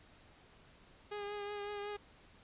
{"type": "tone with vibrato", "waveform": "sawtooth", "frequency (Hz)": 410.4, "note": "G#4", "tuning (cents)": -21, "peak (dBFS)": -36, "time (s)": [1.11, 1.97], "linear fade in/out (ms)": 10, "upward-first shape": "triangle", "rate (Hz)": 5.4, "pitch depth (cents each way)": 27, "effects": ["pink hiss -62 dBFS RMS until 2.43 s", "resampled to 8000 Hz"]}